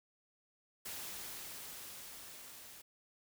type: noise with level ramp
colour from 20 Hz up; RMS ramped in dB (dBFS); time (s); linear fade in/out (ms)
white; -44 to -54; 0.85-2.82; 10
effects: none